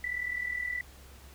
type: tone with amplitude modulation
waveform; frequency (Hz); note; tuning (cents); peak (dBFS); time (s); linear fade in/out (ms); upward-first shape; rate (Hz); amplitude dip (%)
sine; 1975.5; B6; 0; -28; 0.04-0.81; 2; sine; 39.4; 70
effects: added 67 Hz sine -51 dBFS peak until 1.34 s + pink hiss -55 dBFS RMS until 1.34 s